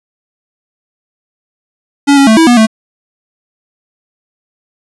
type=tone with pitch steps; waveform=square; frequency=282.9 / 276.7 / 220.3 / 325.5 / 242.2 / 220.2 Hz; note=C#4 / C#4 / A3 / E4 / B3 / A3; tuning=+35 / -3 / +2 / -22 / -34 / +2 cents; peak=-4 dBFS; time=2.07-2.67 s; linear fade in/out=20 ms; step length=100 ms; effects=resampled to 24000 Hz